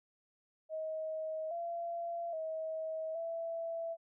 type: tone with pitch steps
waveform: sine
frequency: 632 / 682 / 638 / 664 Hz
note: D#5 / F5 / D#5 / E5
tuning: +27 / -41 / +43 / +12 cents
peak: -36 dBFS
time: 0.69-3.97 s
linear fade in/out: 50 ms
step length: 820 ms
effects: none